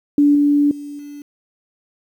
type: tone with level steps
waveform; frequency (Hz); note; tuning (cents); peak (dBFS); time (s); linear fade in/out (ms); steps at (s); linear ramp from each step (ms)
sine; 289.5; D4; -25; -9 / -11 / -28 / -31; 0.18-1.22; 2; 0.35 / 0.71 / 0.99; 2
effects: 8-bit